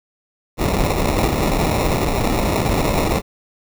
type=noise with sample-and-hold; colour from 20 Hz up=pink; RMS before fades=-18 dBFS; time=0.57-3.22 s; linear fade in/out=50 ms; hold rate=1575 Hz; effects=none